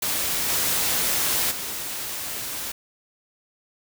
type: noise with level steps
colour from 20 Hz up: white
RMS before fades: -25 / -23 / -31 dBFS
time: 0.02-2.72 s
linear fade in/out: 5 ms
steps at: 0.48 / 1.5 s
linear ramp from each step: 20 ms
effects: none